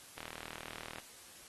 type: click train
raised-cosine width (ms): 0.3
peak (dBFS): -27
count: 33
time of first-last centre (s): 0.18-0.984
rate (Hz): 39.8
effects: white hiss -55 dBFS RMS until 1.48 s + AAC 32 kbps